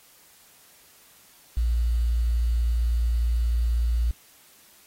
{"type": "tone with quantisation", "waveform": "sine", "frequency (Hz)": 58.27, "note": "A#1", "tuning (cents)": 0, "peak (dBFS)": -20, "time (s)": [1.57, 4.11], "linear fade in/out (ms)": 0, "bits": 8, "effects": ["white hiss -55 dBFS RMS until 4.86 s", "AAC 48 kbps"]}